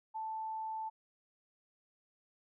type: tone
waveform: sine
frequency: 880 Hz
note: A5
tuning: in tune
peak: -37 dBFS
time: 0.14-0.9 s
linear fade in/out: 20 ms
effects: none